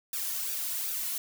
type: noise with flanger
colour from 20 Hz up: blue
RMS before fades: -33 dBFS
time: 0.13-1.18 s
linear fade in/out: 2 ms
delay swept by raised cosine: 0.94 to 2.54 ms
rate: 2.6 Hz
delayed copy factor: -0.7
effects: none